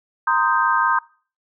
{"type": "chord", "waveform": "sine", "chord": "C minor seventh", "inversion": "third", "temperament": "equal with one note detuned", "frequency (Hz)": [932.3, 1037.5, 1244.5, 1568], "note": ["Bb5", "C6", "Eb6", "G6"], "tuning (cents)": [0, -15, 0, 0], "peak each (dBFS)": -21, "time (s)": [0.27, 0.99], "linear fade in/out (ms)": 5, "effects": ["noise-tail reverb RT60 0.4 s tail -22 dB re dry"]}